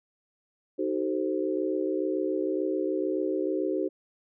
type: chord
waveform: sine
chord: D# diminished seventh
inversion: none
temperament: equal with one note detuned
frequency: 311.1 / 378 / 440 / 523.3 Hz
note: D#4 / F#4 / A4 / C5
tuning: 0 / +37 / 0 / 0 cents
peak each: -30 / -29 / -35 / -33 dBFS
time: 0.78-3.89 s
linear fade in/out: 20 ms
effects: none